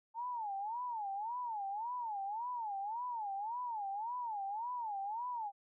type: tone with vibrato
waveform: sine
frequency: 882 Hz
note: A5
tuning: 4 cents sharp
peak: -37 dBFS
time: 0.14-5.52 s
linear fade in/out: 50 ms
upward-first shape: sine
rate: 1.8 Hz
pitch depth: 210 cents each way
effects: none